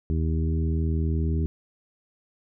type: harmonic tone with a mistuned harmonic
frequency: 79.8 Hz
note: D#2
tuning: 44 cents sharp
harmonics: 1 / 2 / 3 / 4 / 5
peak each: -23 / -29 / -33 / -35 / -37 dBFS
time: 0.1-1.46 s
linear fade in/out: 0 ms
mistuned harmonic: 1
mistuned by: -24 cents
effects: none